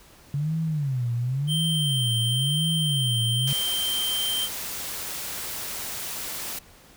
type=tone with vibrato; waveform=sine; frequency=138.59 Hz; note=C#3; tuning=in tune; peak=-23 dBFS; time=0.34-3.53 s; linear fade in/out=2 ms; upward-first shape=sine; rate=0.95 Hz; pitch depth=270 cents each way
type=tone; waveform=square; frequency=3136 Hz; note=G7; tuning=in tune; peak=-25 dBFS; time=1.47-4.49 s; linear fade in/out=50 ms
type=noise; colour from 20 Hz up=white; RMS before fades=-33 dBFS; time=3.47-6.59 s; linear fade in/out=5 ms
effects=pink hiss -52 dBFS RMS until 6.96 s